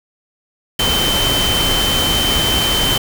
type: tone in noise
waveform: sine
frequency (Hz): 3081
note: G7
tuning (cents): -31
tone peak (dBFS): -16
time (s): 0.79-2.98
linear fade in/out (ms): 5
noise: pink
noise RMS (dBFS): -18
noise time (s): 0.79-2.98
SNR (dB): -1
effects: none